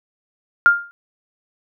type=tone with exponential decay; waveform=sine; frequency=1403 Hz; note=F6; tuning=8 cents sharp; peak=-4 dBFS; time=0.66-0.91 s; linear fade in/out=0 ms; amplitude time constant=53 ms; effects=none